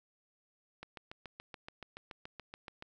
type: click train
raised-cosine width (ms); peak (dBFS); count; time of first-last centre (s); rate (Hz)
0.3; -29; 15; 0.83-2.824; 7.02
effects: none